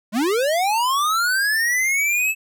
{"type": "linear sweep", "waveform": "square", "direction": "up", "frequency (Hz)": [192.4, 2637], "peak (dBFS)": -18, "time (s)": [0.12, 2.35], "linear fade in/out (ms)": 50, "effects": []}